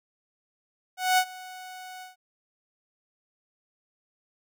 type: tone with ADSR envelope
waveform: sawtooth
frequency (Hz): 740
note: F#5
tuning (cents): 0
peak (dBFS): -14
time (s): 0.97-2.16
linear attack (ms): 210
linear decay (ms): 66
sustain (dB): -22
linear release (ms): 140
effects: none